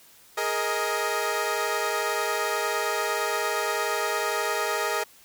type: chord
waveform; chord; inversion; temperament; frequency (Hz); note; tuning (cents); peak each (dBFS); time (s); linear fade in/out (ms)
15% pulse; Ab suspended second; none; equal with one note detuned; 415.3 / 466.2 / 627.3; Ab4 / Bb4 / Eb5; 0 / 0 / +14; -23; 0.37-5.04; 10
effects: white hiss -54 dBFS RMS until 5.24 s